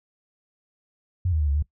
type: tone with pitch steps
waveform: sine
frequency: 90.4 / 78.4 / 74.8 / 70.4 / 74.5 Hz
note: F#2 / D#2 / D2 / C#2 / D2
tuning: -40 / +14 / +32 / +27 / +25 cents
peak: -20 dBFS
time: 1.25-1.625 s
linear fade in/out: 5 ms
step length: 75 ms
effects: noise-tail reverb RT60 0.1 s tail -20 dB re dry